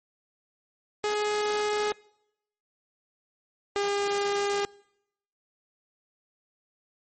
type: tone pair in turn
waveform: sawtooth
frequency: 419.2 / 403.9 Hz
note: G#4 / G#4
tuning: +16 / -48 cents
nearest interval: minor second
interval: 64 cents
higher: first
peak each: -21 dBFS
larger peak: neither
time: 1.04-1.92 / 3.76-4.65 s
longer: second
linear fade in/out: 0 ms
effects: noise-tail reverb RT60 0.8 s tail -23 dB re dry + MP3 32 kbps